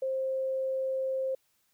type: tone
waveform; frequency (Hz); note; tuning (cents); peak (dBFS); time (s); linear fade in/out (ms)
sine; 528; C5; +16; -28; 0.02-1.35; 5
effects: white hiss -72 dBFS RMS until 1.73 s